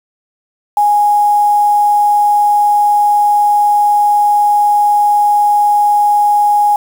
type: tone with quantisation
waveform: sine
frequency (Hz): 828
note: G#5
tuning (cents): -5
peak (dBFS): -7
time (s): 0.77-6.76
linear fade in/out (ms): 2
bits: 5
effects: none